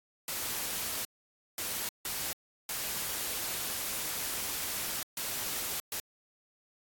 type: noise bursts at uneven times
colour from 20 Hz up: white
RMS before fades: -35 dBFS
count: 6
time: 0.28-1.05 / 1.58-1.89 / 2.05-2.33 / 2.69-5.03 / 5.17-5.8 / 5.92-6 s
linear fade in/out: 2 ms
effects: AAC 64 kbps